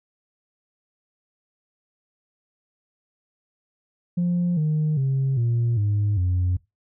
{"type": "tone with pitch steps", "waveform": "sine", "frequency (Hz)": [175.6, 153.75, 134.63, 117.88, 103.21, 90.37], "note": ["F3", "D#3", "C3", "A#2", "G#2", "F#2"], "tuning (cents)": [10, -20, 50, 20, -10, -40], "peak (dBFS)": -17, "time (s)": [4.17, 6.57], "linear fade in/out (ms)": 10, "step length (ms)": 400, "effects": ["noise-tail reverb RT60 0.2 s tail -21 dB re dry", "tanh soft clip ceiling -17 dBFS"]}